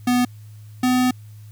square tone pair in turn, 246.9 / 252.1 Hz, B3 / B3, 0 / +36 cents, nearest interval unison, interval 36 cents, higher second, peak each -16 dBFS, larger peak neither, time 0.07-0.25 / 0.83-1.11 s, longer second, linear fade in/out 5 ms, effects added 106 Hz sine -38 dBFS peak until 1.51 s + white hiss -57 dBFS RMS until 1.51 s

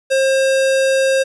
square tone, 534 Hz, C5, 35 cents sharp, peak -13 dBFS, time 0.1-1.24 s, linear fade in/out 20 ms, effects resampled to 24000 Hz + 8-bit

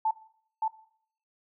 sine tone with echo, 880 Hz, A5, in tune, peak -23 dBFS, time 0.05-0.11 s, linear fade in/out 5 ms, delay 570 ms, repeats 1, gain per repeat -2 dB, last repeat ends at 0.68 s, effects noise-tail reverb RT60 0.6 s tail -17 dB re dry

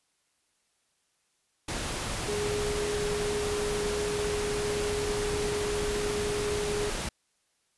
sine tone in noise, 415.3 Hz, G#4, in tune, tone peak -29 dBFS, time 2.28-6.9 s, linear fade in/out 5 ms, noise pink, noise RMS -33 dBFS, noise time 1.68-7.09 s, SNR +1 dB, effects white hiss -73 dBFS RMS until 7.77 s + resampled to 24000 Hz

